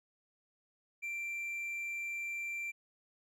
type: tone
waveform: triangle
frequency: 2356 Hz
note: D7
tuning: 5 cents sharp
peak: -35 dBFS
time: 1.02-2.72 s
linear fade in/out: 20 ms
effects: none